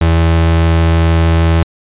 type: tone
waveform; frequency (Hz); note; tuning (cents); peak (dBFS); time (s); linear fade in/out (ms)
35% pulse; 82.41; E2; 0; -6; 0.01-1.63; 5
effects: resampled to 8000 Hz